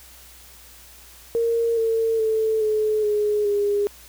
sine tone with pitch steps, 462.7 / 451.3 / 440.3 / 429.5 / 418.9 / 408.7 Hz, A#4 / A4 / A4 / A4 / G#4 / G#4, -13 / +44 / +1 / -42 / +15 / -28 cents, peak -18 dBFS, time 1.35-3.87 s, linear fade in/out 0 ms, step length 420 ms, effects added 60 Hz sine -51 dBFS peak until 4.08 s + white hiss -47 dBFS RMS until 4.08 s

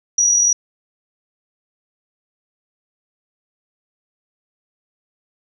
sine tone with amplitude modulation, 5800 Hz, F#8, 35 cents flat, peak -10 dBFS, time 0.18-0.53 s, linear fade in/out 5 ms, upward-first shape sine, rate 41.6 Hz, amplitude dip 35%, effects none

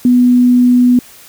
sine tone, 246.9 Hz, B3, in tune, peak -5 dBFS, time 0.05-0.99 s, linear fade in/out 2 ms, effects white hiss -39 dBFS RMS until 1.28 s

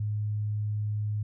sine tone, 105.3 Hz, G#2, 24 cents sharp, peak -27 dBFS, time 0-1.23 s, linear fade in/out 5 ms, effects none

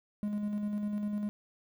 triangle tone with tremolo, 207.7 Hz, G#3, in tune, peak -28 dBFS, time 0.23-1.29 s, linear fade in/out 0 ms, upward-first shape square, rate 10 Hz, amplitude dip 30%, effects 11-bit

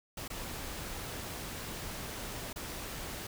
pink noise with dropouts, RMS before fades -41 dBFS, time 0.17-3.27 s, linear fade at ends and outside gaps 5 ms, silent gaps 0.28-0.3 / 2.53-2.559 s, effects none

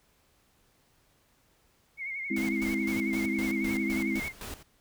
sine tone with vibrato, 2164 Hz, C#7, 42 cents flat, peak -33 dBFS, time 1.97-4.33 s, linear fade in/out 50 ms, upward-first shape sine, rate 11 Hz, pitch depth 61 cents each way
sine chord, Ab augmented, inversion none, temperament equal, 207.7 / 261.6 / 329.6 Hz, Ab3 / C4 / E4, 0 / 0 / 0 cents, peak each -32 dBFS, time 2.3-4.2 s, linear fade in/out 10 ms
pink noise with tremolo, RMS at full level -40 dBFS, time 2.36-4.63 s, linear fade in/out 5 ms, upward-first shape square, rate 3.9 Hz, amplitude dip 75%
effects pink hiss -67 dBFS RMS until 4.8 s

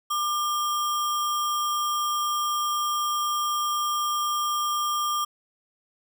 sine tone with sample-and-hold, 1194 Hz, D6, 28 cents sharp, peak -23 dBFS, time 0.1-5.25 s, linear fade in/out 10 ms, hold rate 4410 Hz, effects none

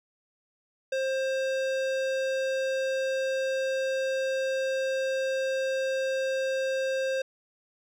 sine tone with hard clipping, 530 Hz, C5, 22 cents sharp, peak -28 dBFS, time 0.92-7.22 s, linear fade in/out 5 ms, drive 17 dB, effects none

